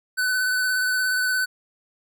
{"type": "tone with vibrato", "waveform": "square", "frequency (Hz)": 1506, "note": "F#6", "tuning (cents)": 30, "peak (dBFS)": -21, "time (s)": [0.17, 1.46], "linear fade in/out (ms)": 20, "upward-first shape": "sine", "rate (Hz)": 17, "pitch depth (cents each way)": 21, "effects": []}